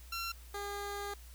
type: tone pair in turn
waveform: 15% pulse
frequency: 1363 / 405.2 Hz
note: F6 / G#4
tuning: -43 / -43 cents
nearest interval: octave + major sixth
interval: 2100 cents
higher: first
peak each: -30 / -32 dBFS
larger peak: first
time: 0.12-0.32 / 0.54-1.14 s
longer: second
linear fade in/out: 5 ms
effects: added 60 Hz sine -50 dBFS peak until 1.34 s + white hiss -59 dBFS RMS until 1.34 s